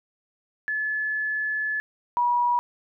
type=tone pair in turn; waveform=sine; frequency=1722 / 966.4 Hz; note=A6 / B5; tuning=-38 / -38 cents; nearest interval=minor seventh; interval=1000 cents; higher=first; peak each=-24 / -19 dBFS; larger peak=second; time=0.68-1.8 / 2.17-2.59 s; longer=first; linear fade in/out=0 ms; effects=none